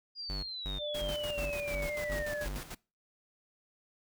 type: exponential sweep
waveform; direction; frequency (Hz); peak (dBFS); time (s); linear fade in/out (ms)
sine; down; 4874 to 1630; -38; 0.15-2.48; 50
type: tone bursts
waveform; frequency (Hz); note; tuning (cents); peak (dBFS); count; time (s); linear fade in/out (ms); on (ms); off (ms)
square; 48.9; G1; -4; -36; 7; 0.29-2.59; 10; 140; 220
type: tone with vibrato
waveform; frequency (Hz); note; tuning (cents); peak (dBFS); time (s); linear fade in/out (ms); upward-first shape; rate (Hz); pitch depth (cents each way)
sine; 587.3; D5; 0; -35; 0.78-2.48; 50; square; 0.9; 18
type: noise with tremolo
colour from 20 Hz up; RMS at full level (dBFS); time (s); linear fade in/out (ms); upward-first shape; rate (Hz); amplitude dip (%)
pink; -42; 0.94-2.75; 10; square; 6.8; 65
effects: noise-tail reverb RT60 0.3 s tail -23 dB re dry

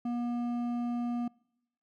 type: tone with hard clipping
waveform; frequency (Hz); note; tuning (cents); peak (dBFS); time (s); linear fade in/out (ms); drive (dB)
sine; 240; B3; -49; -32; 0.05-1.28; 5; 8
effects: noise-tail reverb RT60 0.9 s tail -26 dB re dry

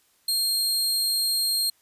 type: tone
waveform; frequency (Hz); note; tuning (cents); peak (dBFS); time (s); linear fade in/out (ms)
sawtooth; 4217; C8; +13; -19; 0.28-1.7; 5
effects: white hiss -64 dBFS RMS until 1.81 s + resampled to 32000 Hz

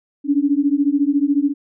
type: beating tone pair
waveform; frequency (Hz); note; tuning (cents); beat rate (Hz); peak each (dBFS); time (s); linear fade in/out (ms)
sine; 278.3 / 292.3; C#4 / D4; +7 / -8; 14; -17; 0.24-1.54; 50
effects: none

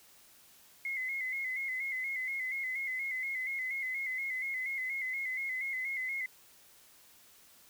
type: tone with vibrato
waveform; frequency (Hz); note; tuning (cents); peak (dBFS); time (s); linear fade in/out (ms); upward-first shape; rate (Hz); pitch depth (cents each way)
sine; 2093; C7; 0; -33; 0.85-6.26; 2; square; 4.2; 53
effects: white hiss -60 dBFS RMS until 7.69 s

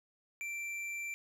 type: tone with tanh clipping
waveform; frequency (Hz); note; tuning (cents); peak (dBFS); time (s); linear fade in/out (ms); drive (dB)
triangle; 2349; D7; 0; -39; 0.41-1.14; 0; 14
effects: none

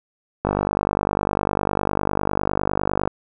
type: click train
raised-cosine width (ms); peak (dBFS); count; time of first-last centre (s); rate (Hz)
1; -5; 132; 0.45-3.075; 49.9
effects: none

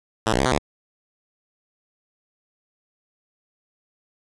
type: tone with pitch steps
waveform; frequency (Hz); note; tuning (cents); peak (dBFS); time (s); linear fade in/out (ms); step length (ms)
5% pulse; 110.3 / 60.6 / 68.7 / 128.2 / 73.5; A2 / B1 / C#2 / C3 / D2; +5 / -32 / -15 / -35 / +2; -7; 0.26-0.585; 10; 65
effects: resampled to 22050 Hz

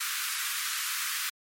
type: high-pass noise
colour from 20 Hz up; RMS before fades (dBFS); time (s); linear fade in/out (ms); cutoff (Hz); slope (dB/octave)
pink; -32; 0-1.3; 10; 1200; 48
effects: MP3 64 kbps

